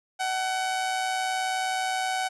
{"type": "tone with amplitude modulation", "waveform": "sawtooth", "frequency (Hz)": 752, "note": "F#5", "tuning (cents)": 28, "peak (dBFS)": -20, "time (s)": [0.19, 2.29], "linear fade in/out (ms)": 20, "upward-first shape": "sine", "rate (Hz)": 119, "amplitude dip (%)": 40, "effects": ["resampled to 24000 Hz"]}